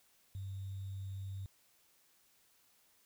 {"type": "tone with sample-and-hold", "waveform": "sine", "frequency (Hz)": 96.9, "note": "G2", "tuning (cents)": -20, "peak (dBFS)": -40, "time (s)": [0.35, 1.46], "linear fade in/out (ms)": 0, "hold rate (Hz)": 3675, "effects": ["white hiss -70 dBFS RMS until 3.05 s"]}